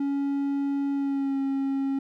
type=tone with pitch glide; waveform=triangle; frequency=279.7 to 272.5 Hz; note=C#4 to C#4; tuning=+16 to -29 cents; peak=-22 dBFS; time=0-1.99 s; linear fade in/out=5 ms; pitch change=-45 cents; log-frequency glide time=0.93-1.39 s; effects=none